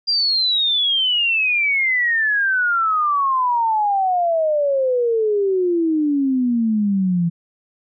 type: exponential sweep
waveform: sine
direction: down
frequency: 4816 to 166.7 Hz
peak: -15 dBFS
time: 0.07-7.3 s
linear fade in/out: 20 ms
effects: none